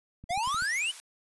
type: clicks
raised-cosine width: 5 ms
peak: -33 dBFS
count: 6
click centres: 0.24 / 0.307 / 0.376 / 0.475 / 0.545 / 0.623 s
type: exponential sweep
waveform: square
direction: up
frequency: 659 to 3102 Hz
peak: -28 dBFS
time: 0.29-0.92 s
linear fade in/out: 20 ms
type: high-pass noise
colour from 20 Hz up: white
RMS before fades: -45 dBFS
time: 0.43-1 s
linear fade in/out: 0 ms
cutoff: 900 Hz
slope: 12 dB/octave
effects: resampled to 24000 Hz